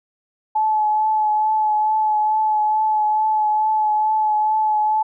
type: tone with vibrato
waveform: sine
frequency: 859 Hz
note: A5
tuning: 42 cents flat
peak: -15 dBFS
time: 0.55-5.03 s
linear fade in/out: 10 ms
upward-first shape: triangle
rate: 2.3 Hz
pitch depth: 22 cents each way
effects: none